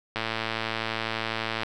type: click train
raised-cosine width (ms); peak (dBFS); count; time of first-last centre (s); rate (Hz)
0.3; -12; 166; 0.16-1.633; 112
effects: none